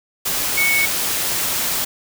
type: tone in noise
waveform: sine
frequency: 2217 Hz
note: C#7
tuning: in tune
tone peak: -15 dBFS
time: 0.57-0.86 s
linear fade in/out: 10 ms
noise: white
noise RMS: -21 dBFS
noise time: 0.25-1.85 s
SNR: +3 dB
effects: none